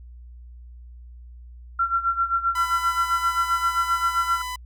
sine tone with tremolo, 1365 Hz, F6, 40 cents flat, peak -17 dBFS, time 1.79-4.42 s, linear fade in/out 5 ms, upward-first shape sine, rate 7.6 Hz, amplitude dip 80%
sawtooth tone, 1000 Hz, B5, 21 cents sharp, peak -25 dBFS, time 2.55-4.56 s, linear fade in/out 5 ms
effects added 60 Hz sine -40 dBFS peak until 4.65 s

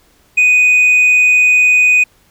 sine tone with tanh clipping, 2489 Hz, D#7, in tune, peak -7 dBFS, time 0.37-2.04 s, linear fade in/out 10 ms, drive 2 dB, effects pink hiss -52 dBFS RMS until 2.3 s

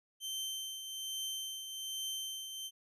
sawtooth tone with tremolo, 3110 Hz, G7, 14 cents flat, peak -33 dBFS, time 0.2-2.71 s, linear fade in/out 50 ms, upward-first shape triangle, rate 1.2 Hz, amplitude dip 55%, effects resampled to 32000 Hz

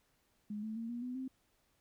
sine tone with pitch steps, 209.1 / 218.6 / 228.6 / 238.9 / 249.8 / 261.2 Hz, G#3 / A3 / A#3 / A#3 / B3 / C4, +12 / -11 / -34 / +43 / +20 / -3 cents, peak -38 dBFS, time 0.5-1.28 s, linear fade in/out 5 ms, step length 130 ms, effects pink hiss -75 dBFS RMS until 1.8 s

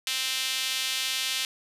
sawtooth tone with high-pass filter, 261.6 Hz, C4, in tune, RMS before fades -29 dBFS, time 0.07-1.45 s, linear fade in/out 0 ms, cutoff 3100 Hz, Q 1.7, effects resampled to 32000 Hz + 8-bit

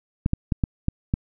clicks, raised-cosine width 5 ms, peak -8 dBFS, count 6, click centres 0.261 / 0.334 / 0.522 / 0.638 / 0.884 / 1.139 s, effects none

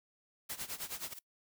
white noise with tremolo, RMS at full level -39 dBFS, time 0.49-1.14 s, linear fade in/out 10 ms, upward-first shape sine, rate 9.5 Hz, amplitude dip 85%
blue noise with exponential growth, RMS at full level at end -44 dBFS, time 1.03-1.19 s, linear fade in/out 5 ms, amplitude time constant 33 ms
effects noise-tail reverb RT60 0.1 s tail -23 dB re dry

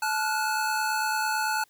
square tone cluster, 867 / 1402 / 1471 Hz, A5 / F6 / F#6, -26 / +6 / -11 cents, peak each -28 / -35 / -30 dBFS, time 0.02-1.64 s, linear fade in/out 5 ms, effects white hiss -64 dBFS RMS until 1.69 s

